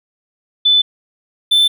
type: tone pair in turn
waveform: sine / triangle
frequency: 3504 / 3532 Hz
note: A7 / A7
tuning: -8 / +6 cents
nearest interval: unison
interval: 14 cents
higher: second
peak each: -8 / -7 dBFS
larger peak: second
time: 0.65-0.82 / 1.51-1.68 s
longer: neither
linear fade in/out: 10 ms
effects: none